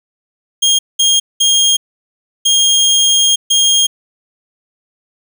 25% pulse tone bursts at uneven times, 3238 Hz, G#7, 45 cents flat, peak -5 dBFS, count 5, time 0.62-0.79 / 0.99-1.2 / 1.4-1.77 / 2.45-3.36 / 3.5-3.87 s, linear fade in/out 10 ms, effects none

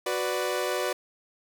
sawtooth chord, B minor, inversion second, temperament equal with one note detuned, 370 / 495.6 / 587.3 Hz, F#4 / B4 / D5, 0 / +6 / 0 cents, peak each -27 dBFS, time 0.06-0.93 s, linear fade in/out 5 ms, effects none

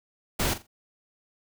pink noise with echo, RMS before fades -26 dBFS, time 0.39-0.54 s, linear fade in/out 10 ms, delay 43 ms, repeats 3, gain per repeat -12 dB, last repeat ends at 0.669 s, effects none

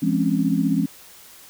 sine chord, Db major seventh, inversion first, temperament equal with one note detuned, 170.63 / 207.7 / 261.6 / 277.2 Hz, F3 / Ab3 / C4 / Db4, -40 / 0 / 0 / 0 cents, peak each -23 dBFS, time 0.02-0.86 s, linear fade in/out 10 ms, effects white hiss -46 dBFS RMS until 1.49 s

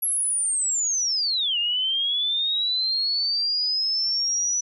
sine linear two-way sweep, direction down then up, 11380 to 2794 to 5950 Hz, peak -21 dBFS, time 0.02-4.61 s, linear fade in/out 10 ms, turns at 1.58 s, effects none

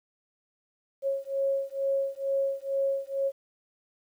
sine beating tone pair, 546 / 548.2 Hz, C#5 / C#5, -26 / -19 cents, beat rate 2.2 Hz, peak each -29 dBFS, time 1.02-3.32 s, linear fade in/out 50 ms, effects 10-bit

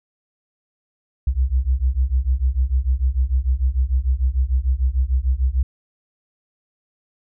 sine beating tone pair, 61.2 / 67.9 Hz, B1 / C#2, -15 / -35 cents, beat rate 6.7 Hz, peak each -19 dBFS, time 1.27-5.63 s, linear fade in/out 5 ms, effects none

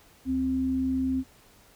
sine tone pair together, 73.54 / 261.6 Hz, D2 / C4, +3 / 0 cents, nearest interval octave + minor seventh, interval 2197 cents, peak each -36 / -24 dBFS, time 0.25-1.24 s, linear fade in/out 50 ms, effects pink hiss -57 dBFS RMS until 1.75 s

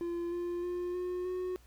triangle tone with pitch steps, 343.7 / 349.1 / 354.6 / 360.2 / 365.8 Hz, F4 / F4 / F4 / F#4 / F#4, -28 / -1 / +26 / -46 / -20 cents, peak -31 dBFS, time 0.01-1.56 s, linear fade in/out 0 ms, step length 310 ms, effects added 60 Hz sine -57 dBFS peak until 1.66 s + pink hiss -64 dBFS RMS until 1.66 s

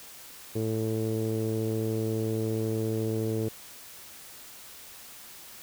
sawtooth tone with low-pass filter, 110.7 Hz, A2, 11 cents sharp, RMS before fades -29 dBFS, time 0.55-3.49 s, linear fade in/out 10 ms, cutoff 420 Hz, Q 4.3, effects white hiss -47 dBFS RMS until 5.62 s

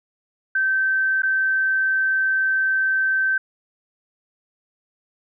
sine tone with dropouts, 1549 Hz, G6, 21 cents flat, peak -17 dBFS, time 0.55-3.38 s, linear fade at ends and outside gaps 5 ms, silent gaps 1.221-1.232 s, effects none

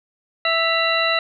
harmonic tone with a mistuned harmonic, 659 Hz, E5, 1 cent flat, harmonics 1 / 2 / 3 / 4 / 6, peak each -23 / -23 / -23 / -23 / -23 dBFS, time 0.45-1.19 s, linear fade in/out 2 ms, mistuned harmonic 4, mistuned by +77 cents, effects none

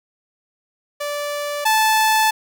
sawtooth tone pair in turn, 583 / 873.5 Hz, D5 / A5, -13 / -13 cents, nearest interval perfect fifth, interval 700 cents, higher second, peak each -19 / -10 dBFS, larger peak second, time 1-1.65 / 1.65-2.31 s, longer second, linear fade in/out 10 ms, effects none

